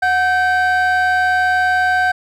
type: tone pair together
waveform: triangle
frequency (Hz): 734.2 / 1553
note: F#5 / G6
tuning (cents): -14 / -17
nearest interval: octave + minor second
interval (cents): 1297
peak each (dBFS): -12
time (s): 0.02-2.12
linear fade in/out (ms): 10
effects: tanh soft clip ceiling -8 dBFS